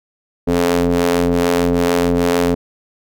sawtooth ring-modulated tone, 86.7 Hz, F2, 12 cents flat, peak -6 dBFS, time 0.47-2.55 s, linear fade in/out 10 ms, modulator 348 Hz, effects none

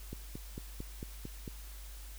click train, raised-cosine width 3 ms, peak -28 dBFS, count 7, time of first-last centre 0.13-1.478 s, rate 4.45 Hz, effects added 50 Hz sine -45 dBFS peak until 2.18 s + white hiss -54 dBFS RMS until 2.18 s

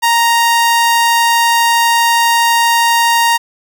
sawtooth tone, 932.3 Hz, A#5, in tune, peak -5 dBFS, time 0.02-3.38 s, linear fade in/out 20 ms, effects none

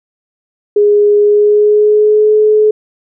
sine tone with pitch glide, 413.7 to 427.3 Hz, G#4 to G#4, -7 to +49 cents, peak -5 dBFS, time 0.76-2.71 s, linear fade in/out 5 ms, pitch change +56 cents, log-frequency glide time 1.19-2.34 s, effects none

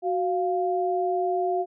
sine tone pair together, 370 / 698.5 Hz, F#4 / F5, 0 / 0 cents, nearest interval major seventh, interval 1100 cents, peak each -25 / -25 dBFS, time 0.02-1.66 s, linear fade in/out 50 ms, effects none

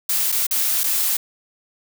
blue noise with dropouts, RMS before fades -20 dBFS, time 0.09-1.17 s, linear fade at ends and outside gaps 5 ms, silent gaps 0.319-0.323 / 0.468-0.509 / 0.835-0.839 s, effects none

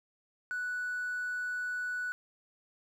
triangle tone with hard clipping, 1480 Hz, F#6, in tune, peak -33 dBFS, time 0.51-2.12 s, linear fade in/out 0 ms, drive 4 dB, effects none

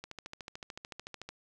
click train, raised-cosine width 0.2 ms, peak -25 dBFS, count 18, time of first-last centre 0.04-1.29 s, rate 13.6 Hz, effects none

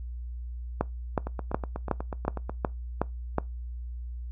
two click trains, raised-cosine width 1 ms, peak -19 / -10 dBFS, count 11 / 8, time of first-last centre 1.27-2.495 / 0.81-3.384 s, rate 8.16 / 2.72 Hz, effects noise-tail reverb RT60 0.2 s tail -22 dB re dry + added 60 Hz sine -34 dBFS peak until 4.31 s

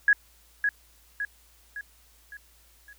sine tone with echo, 1667 Hz, G#6, 6 cents sharp, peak -15 dBFS, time 0.08-0.13 s, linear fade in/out 2 ms, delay 560 ms, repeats 5, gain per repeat -6 dB, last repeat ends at 2.93 s, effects added 57 Hz sine -60 dBFS peak until 2.98 s + white hiss -60 dBFS RMS until 2.98 s

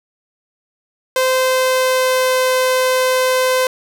sawtooth tone with pitch glide, 517 to 513.4 Hz, C5 to C5, -21 to -33 cents, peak -9 dBFS, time 1.16-3.67 s, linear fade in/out 2 ms, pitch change -12 cents, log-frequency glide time 1.31-2.5 s, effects none

